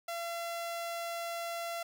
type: tone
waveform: sawtooth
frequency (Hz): 680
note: F5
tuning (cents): -46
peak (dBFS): -32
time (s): 0.08-1.83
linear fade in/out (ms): 5
effects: none